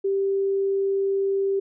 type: tone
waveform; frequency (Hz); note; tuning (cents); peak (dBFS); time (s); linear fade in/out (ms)
sine; 392; G4; 0; -20; 0.04-1.6; 10
effects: none